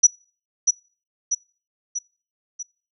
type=tone with echo; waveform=sine; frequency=5880 Hz; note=F#8; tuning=12 cents flat; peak=-8 dBFS; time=0.03-0.07 s; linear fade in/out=10 ms; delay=640 ms; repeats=4; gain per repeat=-5 dB; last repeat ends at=2.63 s; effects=noise-tail reverb RT60 0.4 s tail -25 dB re dry